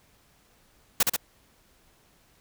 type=noise with echo; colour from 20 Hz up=white; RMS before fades=-20 dBFS; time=1-1.03 s; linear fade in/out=5 ms; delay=67 ms; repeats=2; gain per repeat=-3 dB; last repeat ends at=1.164 s; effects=pink hiss -62 dBFS RMS until 2.4 s